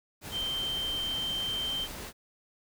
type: tone in noise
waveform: sine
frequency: 3129 Hz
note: G7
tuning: 4 cents flat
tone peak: -30 dBFS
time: 0.31-1.88 s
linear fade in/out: 50 ms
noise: pink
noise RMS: -41 dBFS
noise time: 0.21-2.13 s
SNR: +8 dB
effects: none